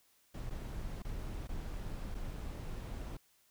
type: noise with dropouts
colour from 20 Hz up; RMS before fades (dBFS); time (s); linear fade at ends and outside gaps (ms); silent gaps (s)
brown; -41; 0.34-3.17; 5; 0.498-0.506 / 1.022-1.047 / 1.474-1.489 / 2.146-2.15
effects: white hiss -70 dBFS RMS until 3.5 s